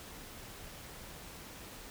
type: silence
effects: pink hiss -49 dBFS RMS until 1.9 s